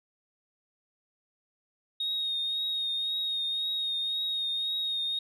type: tone with vibrato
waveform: sine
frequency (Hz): 3729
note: A#7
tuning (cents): 0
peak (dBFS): -27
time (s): 2-5.19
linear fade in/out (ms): 5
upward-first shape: triangle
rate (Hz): 1.9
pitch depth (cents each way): 31
effects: tanh soft clip ceiling -24 dBFS